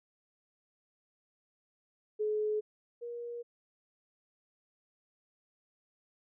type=tone pair in turn; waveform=sine; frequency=425.8 / 475.3 Hz; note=G#4 / A#4; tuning=+43 / +34 cents; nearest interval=major second; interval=191 cents; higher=second; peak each=-29 / -38 dBFS; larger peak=first; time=2.19-2.61 / 3.01-3.43 s; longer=neither; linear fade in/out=20 ms; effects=none